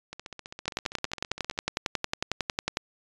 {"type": "two click trains", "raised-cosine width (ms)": 0.2, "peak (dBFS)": [-22, -9], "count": [23, 24], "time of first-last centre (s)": [[0.13, 1.577], [0.68, 2.771]], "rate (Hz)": [15.2, 11], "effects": ["resampled to 22050 Hz"]}